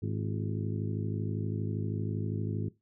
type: harmonic tone with a mistuned harmonic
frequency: 52.6 Hz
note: G#1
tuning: 23 cents sharp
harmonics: 2 / 3 / 4 / 5 / 6 / 7 / 8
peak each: -33 / -37 / -39 / -41 / -43 / -44 / -45 dBFS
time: 0.02-2.69 s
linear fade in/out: 10 ms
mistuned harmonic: 6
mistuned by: +100 cents
effects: noise-tail reverb RT60 0.2 s tail -18 dB re dry